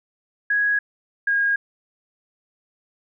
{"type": "tone pair in turn", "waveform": "sine", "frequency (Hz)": [1661.2, 1630.8], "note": ["G#6", "G#6"], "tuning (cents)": [0, -32], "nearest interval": "unison", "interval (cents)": 32, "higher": "first", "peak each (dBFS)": -17, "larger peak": "neither", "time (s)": [[0.5, 0.79], [1.27, 1.56]], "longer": "neither", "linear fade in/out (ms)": 5, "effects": []}